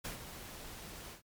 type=noise with ADSR envelope; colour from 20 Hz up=pink; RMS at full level=-40 dBFS; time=0.04-1.22 s; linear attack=11 ms; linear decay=120 ms; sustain=-8 dB; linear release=110 ms; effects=MP3 96 kbps